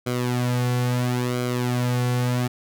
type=tone with flanger; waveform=sawtooth; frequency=123.6 Hz; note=B2; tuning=2 cents sharp; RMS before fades=-23 dBFS; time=0.06-2.48 s; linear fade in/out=10 ms; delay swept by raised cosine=1.1 to 3.2 ms; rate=0.74 Hz; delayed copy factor=-0.7; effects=none